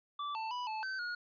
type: tone with pitch steps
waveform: square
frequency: 1163 / 887 / 986 / 872 / 1538 / 1441 Hz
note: D6 / A5 / B5 / A5 / G6 / F#6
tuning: -17 / +14 / -3 / -16 / -33 / -46 cents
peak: -37 dBFS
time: 0.19-1.15 s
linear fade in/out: 5 ms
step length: 160 ms
effects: resampled to 11025 Hz